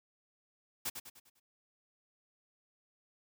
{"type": "noise with echo", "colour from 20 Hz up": "white", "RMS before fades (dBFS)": -36, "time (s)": [0.85, 0.9], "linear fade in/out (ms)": 10, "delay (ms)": 100, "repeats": 5, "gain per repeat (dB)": -7, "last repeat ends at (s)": 1.4, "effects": []}